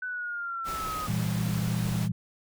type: exponential sweep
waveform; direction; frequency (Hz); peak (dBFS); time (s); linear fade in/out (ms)
sine; down; 1507 to 1245; -31; 0.02-1.07; 5
type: noise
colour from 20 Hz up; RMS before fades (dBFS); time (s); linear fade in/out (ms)
pink; -38; 0.64-2.09; 50
type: chord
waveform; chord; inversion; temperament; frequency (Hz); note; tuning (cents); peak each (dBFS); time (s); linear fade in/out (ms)
sine; E diminished; second; equal with one note detuned; 116.54 / 164.81 / 198.05; Bb2 / E3 / G3; 0 / 0 / +18; -29 / -30 / -32; 1.08-2.12; 5
effects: none